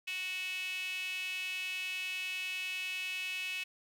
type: tone with high-pass filter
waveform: sawtooth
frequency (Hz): 370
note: F#4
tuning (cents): 0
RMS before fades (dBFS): -38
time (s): 0.07-3.64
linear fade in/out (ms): 10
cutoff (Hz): 2600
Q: 8.1
effects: none